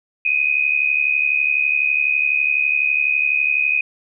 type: tone pair together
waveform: sine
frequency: 2467 / 2539 Hz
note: D#7 / D#7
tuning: -15 / +34 cents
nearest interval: unison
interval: 49 cents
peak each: -18 dBFS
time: 0.25-3.81 s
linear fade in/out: 5 ms
effects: none